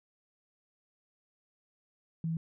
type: tone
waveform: sine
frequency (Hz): 163.4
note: E3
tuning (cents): -15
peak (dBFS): -30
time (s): 2.24-2.37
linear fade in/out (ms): 2
effects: none